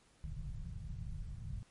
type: low-pass noise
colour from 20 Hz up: pink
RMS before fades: -43 dBFS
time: 0.24-1.63 s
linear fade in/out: 0 ms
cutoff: 170 Hz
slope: 48 dB/octave
effects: pink hiss -68 dBFS RMS until 1.7 s + MP3 48 kbps